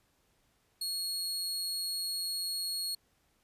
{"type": "tone", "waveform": "sawtooth", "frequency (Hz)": 4319, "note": "C#8", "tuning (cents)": -46, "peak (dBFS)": -30, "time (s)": [0.81, 2.95], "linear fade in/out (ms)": 5, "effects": ["pink hiss -72 dBFS RMS until 3.43 s", "resampled to 32000 Hz"]}